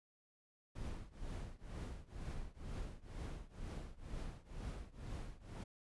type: noise with tremolo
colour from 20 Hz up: brown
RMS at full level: -42 dBFS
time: 0.75-5.64 s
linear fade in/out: 10 ms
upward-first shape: triangle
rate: 2.1 Hz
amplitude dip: 95%
effects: resampled to 24000 Hz